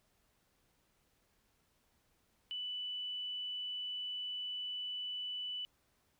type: tone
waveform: sine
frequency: 2980 Hz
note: F#7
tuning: 12 cents sharp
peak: -38 dBFS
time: 2.51-5.65 s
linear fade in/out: 0 ms
effects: pink hiss -75 dBFS RMS until 6.19 s